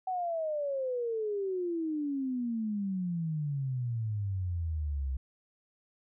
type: exponential sweep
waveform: sine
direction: down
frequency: 757 to 64.3 Hz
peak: -30 dBFS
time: 0.07-5.17 s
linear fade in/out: 5 ms
effects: none